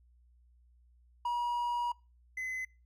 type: tone pair in turn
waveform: triangle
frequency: 960 / 2034 Hz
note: B5 / C7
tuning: -49 / -50 cents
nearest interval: octave + minor second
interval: 1299 cents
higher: second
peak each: -28 / -33 dBFS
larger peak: first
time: 1.25-1.92 / 2.37-2.65 s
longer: first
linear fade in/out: 5 ms
effects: noise-tail reverb RT60 0.3 s tail -23 dB re dry + added 60 Hz sine -61 dBFS peak until 2.85 s